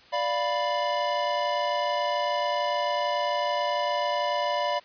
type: chord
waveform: square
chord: B diminished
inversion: first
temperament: equal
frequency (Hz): 587.3 / 698.5 / 987.8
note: D5 / F5 / B5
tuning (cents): 0 / 0 / 0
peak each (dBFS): -29 / -31 / -29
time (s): 0.12-4.8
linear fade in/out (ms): 20
effects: white hiss -53 dBFS RMS until 4.84 s + resampled to 11025 Hz